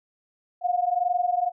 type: tone pair together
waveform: sine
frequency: 704 / 725.9 Hz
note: F5 / F#5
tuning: +14 / -33 cents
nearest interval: minor second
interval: 53 cents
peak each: -24 dBFS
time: 0.61-1.52 s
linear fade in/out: 50 ms
effects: none